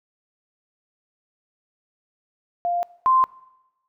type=tone pair in turn; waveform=sine; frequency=698.5 / 1042 Hz; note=F5 / C6; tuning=0 / -7 cents; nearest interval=perfect fifth; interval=693 cents; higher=second; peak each=-20 / -14 dBFS; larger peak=second; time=2.65-2.83 / 3.06-3.24 s; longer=neither; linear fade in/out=0 ms; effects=noise-tail reverb RT60 1.0 s tail -22 dB re dry